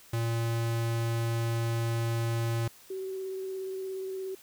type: tone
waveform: square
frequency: 115.5 Hz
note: A#2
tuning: 16 cents flat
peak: -28 dBFS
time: 0.13-2.68 s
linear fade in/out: 5 ms
type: tone with vibrato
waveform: sine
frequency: 380.1 Hz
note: F#4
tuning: 47 cents sharp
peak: -33 dBFS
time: 2.9-4.35 s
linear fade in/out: 5 ms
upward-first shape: triangle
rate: 17 Hz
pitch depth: 16 cents each way
effects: white hiss -55 dBFS RMS until 4.42 s